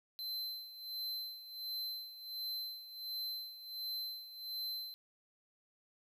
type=tone with tremolo; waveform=square; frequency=4080 Hz; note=C8; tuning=44 cents flat; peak=-38 dBFS; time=0.19-4.94 s; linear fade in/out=0 ms; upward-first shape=sine; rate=1.4 Hz; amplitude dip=75%; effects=12-bit